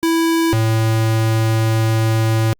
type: tone pair in turn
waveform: square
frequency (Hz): 329.6 / 111.56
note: E4 / A2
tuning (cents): 0 / +24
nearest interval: octave + perfect fifth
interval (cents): 1876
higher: first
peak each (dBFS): -14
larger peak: neither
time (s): 0.03-0.53 / 0.53-2.53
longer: second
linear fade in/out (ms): 0
effects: Opus 48 kbps